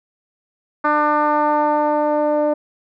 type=tone with low-pass filter sweep; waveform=10% pulse; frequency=298.8 Hz; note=D4; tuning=30 cents sharp; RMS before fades=-17 dBFS; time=0.84-2.54 s; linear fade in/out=10 ms; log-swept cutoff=1300 to 600 Hz; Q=2.5; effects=none